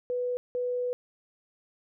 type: tone bursts at uneven times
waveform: sine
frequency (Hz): 493.9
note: B4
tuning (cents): 0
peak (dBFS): -27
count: 2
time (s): 0.1-0.37 / 0.55-0.93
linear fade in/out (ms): 0
effects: none